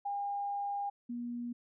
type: tone pair in turn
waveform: sine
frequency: 807 / 239.9 Hz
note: G#5 / A#3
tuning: -50 / +50 cents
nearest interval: octave + major sixth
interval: 2100 cents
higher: first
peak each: -33 / -36 dBFS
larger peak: first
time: 0.05-0.9 / 1.09-1.53 s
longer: first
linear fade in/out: 10 ms
effects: none